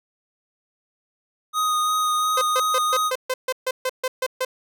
square tone with vibrato, 1244.5 Hz, D#6, in tune, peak -20 dBFS, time 1.53-3.12 s, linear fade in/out 50 ms, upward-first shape sine, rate 2.9 Hz, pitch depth 12 cents each way
sawtooth tone bursts, 515 Hz, C5, 28 cents flat, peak -17 dBFS, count 12, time 2.37-4.45 s, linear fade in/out 5 ms, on 45 ms, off 140 ms
effects none

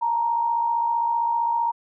sine tone pair together, 880 / 935.4 Hz, A5 / A#5, 0 / +6 cents, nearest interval minor second, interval 106 cents, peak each -30 / -20 dBFS, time 0.01-1.72 s, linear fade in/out 20 ms, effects none

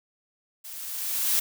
blue noise with level ramp, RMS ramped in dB -41 to -22 dBFS, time 0.64-1.4 s, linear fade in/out 10 ms, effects none

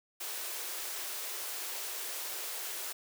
white high-pass noise, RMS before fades -39 dBFS, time 0.2-2.93 s, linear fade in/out 10 ms, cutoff 330 Hz, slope 96 dB/octave, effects none

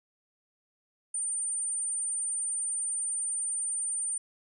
sine tone, 9010 Hz, C#9, 27 cents sharp, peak -29 dBFS, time 1.14-4.18 s, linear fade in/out 5 ms, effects none

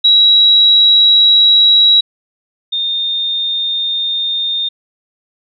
sine tone pair in turn, 3875 / 3645 Hz, B7 / A#7, -34 / -40 cents, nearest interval minor second, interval 106 cents, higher first, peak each -5 / -14 dBFS, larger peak first, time 0.04-2.01 / 2.72-4.69 s, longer neither, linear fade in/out 10 ms, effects none

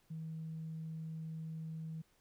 sine tone, 160 Hz, D#3, 49 cents sharp, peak -40 dBFS, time 0.1-2.02 s, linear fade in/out 10 ms, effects tanh soft clip ceiling -36 dBFS + pink hiss -73 dBFS RMS until 2.2 s

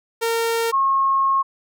sawtooth / sine tone pair in turn, 459.3 / 1083.9 Hz, A#4 / C#6, -26 / -39 cents, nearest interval octave + minor third, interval 1487 cents, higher second, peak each -15 dBFS, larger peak neither, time 0.21-0.72 / 0.72-1.43 s, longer second, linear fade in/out 20 ms, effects none

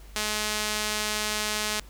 sawtooth tone with band-pass filter, 212.5 Hz, G#3, 40 cents sharp, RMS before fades -29 dBFS, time 0.16-1.8 s, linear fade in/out 0 ms, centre 6000 Hz, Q 0.52, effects added 50 Hz sine -44 dBFS peak until 1.89 s + pink hiss -54 dBFS RMS until 1.89 s

